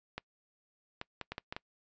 clicks, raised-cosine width 0.3 ms, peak -22 dBFS, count 7, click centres 0.18 / 1.014 / 1.213 / 1.32 / 1.381 / 1.525 / 1.565 s, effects noise-tail reverb RT60 0.1 s tail -25 dB re dry + resampled to 16000 Hz

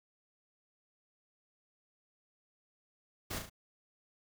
pink noise with echo, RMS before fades -39 dBFS, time 3.3-3.39 s, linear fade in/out 10 ms, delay 36 ms, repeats 3, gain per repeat -5 dB, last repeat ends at 3.498 s, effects none

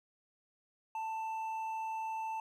triangle tone with hard clipping, 886 Hz, A5, 12 cents sharp, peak -37 dBFS, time 0.95-2.4 s, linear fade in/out 2 ms, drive 8 dB, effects none

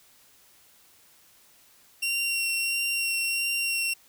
sawtooth tone with vibrato, 2746 Hz, F7, 30 cents flat, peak -22 dBFS, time 2.02-3.94 s, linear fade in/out 10 ms, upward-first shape sine, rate 1.5 Hz, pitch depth 12 cents each way, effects white hiss -58 dBFS RMS until 4.08 s

